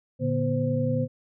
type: tone cluster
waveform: sine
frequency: 114.5 / 145.2 / 243.1 / 518 Hz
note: A#2 / D3 / B3 / C5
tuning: -31 / -19 / -27 / -17 cents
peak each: -28 dBFS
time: 0.19-1.08 s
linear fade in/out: 50 ms
effects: none